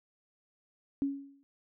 sine tone with exponential decay, 277.8 Hz, C#4, 4 cents sharp, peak -25 dBFS, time 1.02-1.43 s, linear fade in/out 0 ms, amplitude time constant 89 ms, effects none

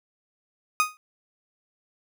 30% pulse tone with exponential decay, 1244.5 Hz, D#6, in tune, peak -13 dBFS, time 0.8-0.97 s, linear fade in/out 0 ms, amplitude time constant 35 ms, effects none

